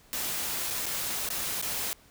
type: noise with dropouts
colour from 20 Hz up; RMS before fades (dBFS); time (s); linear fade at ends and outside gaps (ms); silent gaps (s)
white; -32; 0.13-1.93; 0; 0.703-0.707 / 0.858-0.864 / 1.289-1.303 / 1.615-1.625
effects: pink hiss -58 dBFS RMS until 2.1 s